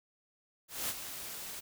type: noise with ADSR envelope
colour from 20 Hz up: white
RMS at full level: -34 dBFS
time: 0.68-1.61 s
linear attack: 210 ms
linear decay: 41 ms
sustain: -9 dB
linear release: 20 ms
effects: none